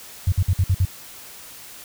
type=tone bursts; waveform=sine; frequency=92.5 Hz; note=F#2; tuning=in tune; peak=-14 dBFS; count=6; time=0.27-0.852 s; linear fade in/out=5 ms; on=52 ms; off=54 ms; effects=white hiss -41 dBFS RMS until 1.84 s